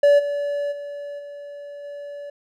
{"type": "tone with level steps", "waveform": "triangle", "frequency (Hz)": 575, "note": "D5", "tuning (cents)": -37, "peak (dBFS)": [-9, -20, -28, -32, -30], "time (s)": [0.03, 2.3], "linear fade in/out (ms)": 5, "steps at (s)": [0.18, 0.71, 1.18, 1.83], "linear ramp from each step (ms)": 20, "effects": []}